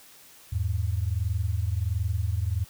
sine tone pair together, 82.41 / 103.83 Hz, E2 / G#2, 0 / 0 cents, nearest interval major third, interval 400 cents, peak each -27 / -27 dBFS, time 0.52-2.65 s, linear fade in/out 10 ms, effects white hiss -52 dBFS RMS until 2.69 s

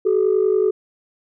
sine tone pair together, 377.2 / 427.7 Hz, F#4 / A4, +33 / -49 cents, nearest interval major second, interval 218 cents, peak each -16 dBFS, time 0.05-0.71 s, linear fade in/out 10 ms, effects tanh soft clip ceiling -9 dBFS

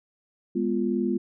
sine chord, F diminished, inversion first, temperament equal with one note detuned, 206 / 246.9 / 349.2 Hz, Ab3 / Cb4 / F4, -14 / 0 / 0 cents, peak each -27 dBFS, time 0.55-1.18 s, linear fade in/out 10 ms, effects none

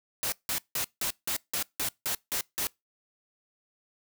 white noise bursts, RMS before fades -30 dBFS, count 10, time 0.23-2.67 s, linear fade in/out 0 ms, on 91 ms, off 170 ms, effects noise-tail reverb RT60 0.2 s tail -24 dB re dry

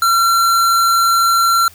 square tone, 1363 Hz, F6, 43 cents flat, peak -11 dBFS, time 0.02-1.68 s, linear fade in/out 2 ms, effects added 86 Hz sine -46 dBFS peak until 1.74 s + white hiss -44 dBFS RMS until 1.74 s

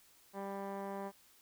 15% pulse tone with low-pass filter, 197.3 Hz, G3, 11 cents sharp, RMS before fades -42 dBFS, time 0.33-1.12 s, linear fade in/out 50 ms, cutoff 1200 Hz, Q 2.7, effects white hiss -65 dBFS RMS until 1.41 s

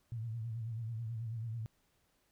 sine tone with vibrato, 113.8 Hz, A#2, 41 cents flat, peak -37 dBFS, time 0.12-1.66 s, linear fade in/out 0 ms, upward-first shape sine, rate 9.2 Hz, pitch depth 77 cents each way, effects pink hiss -75 dBFS RMS until 2.31 s

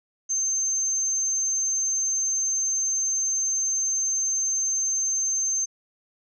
sine tone, 6290 Hz, G8, 5 cents sharp, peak -22 dBFS, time 0.29-5.66 s, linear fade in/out 20 ms, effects none

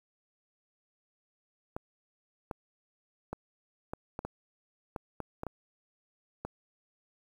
clicks, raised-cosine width 1 ms, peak -22 dBFS, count 11, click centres 1.765 / 2.512 / 3.33 / 3.935 / 4.191 / 4.25 / 4.962 / 5.203 / 5.434 / 5.467 / 6.45 s, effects 9-bit

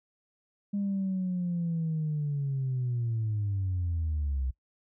sine linear sweep, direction down, 203.5 to 62.9 Hz, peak -26 dBFS, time 0.73-4.51 s, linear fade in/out 10 ms, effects noise-tail reverb RT60 0.1 s tail -21 dB re dry + tanh soft clip ceiling -24 dBFS

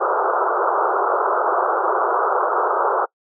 white band-pass noise, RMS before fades -19 dBFS, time 0-3.06 s, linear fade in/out 20 ms, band 360 to 1400 Hz, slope 96 dB/octave, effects noise-tail reverb RT60 0.1 s tail -25 dB re dry

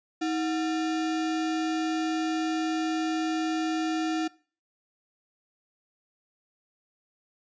sine tone with sample-and-hold, 318.1 Hz, D#4, 38 cents sharp, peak -25 dBFS, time 0.21-4.28 s, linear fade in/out 10 ms, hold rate 1050 Hz, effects noise-tail reverb RT60 0.4 s tail -22 dB re dry + resampled to 16000 Hz

